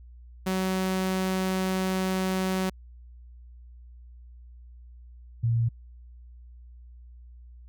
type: tone pair in turn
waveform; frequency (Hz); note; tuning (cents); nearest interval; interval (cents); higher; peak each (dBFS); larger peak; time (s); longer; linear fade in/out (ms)
sawtooth / sine; 187.7 / 116; F#3 / A#2; +25 / -8; minor sixth; 833; first; -21; neither; 0.46-2.7 / 5.43-5.69; first; 10
effects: added 60 Hz sine -45 dBFS peak until 7.68 s